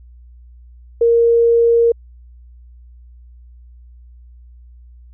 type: tone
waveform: sine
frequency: 466.2 Hz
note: A#4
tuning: in tune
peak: -9 dBFS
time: 1.01-1.92 s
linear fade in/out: 5 ms
effects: added 60 Hz sine -39 dBFS peak until 5.13 s